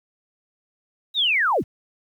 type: linear sweep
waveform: sine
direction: down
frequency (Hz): 3900 to 31.45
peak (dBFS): -17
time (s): 1.14-1.64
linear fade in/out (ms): 50
effects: 9-bit